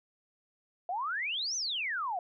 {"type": "exponential two-way sweep", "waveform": "sine", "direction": "up then down", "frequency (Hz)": [679, 6272, 679], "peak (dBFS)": -31, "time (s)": [0.89, 2.19], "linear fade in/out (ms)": 2, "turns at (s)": 1.56, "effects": []}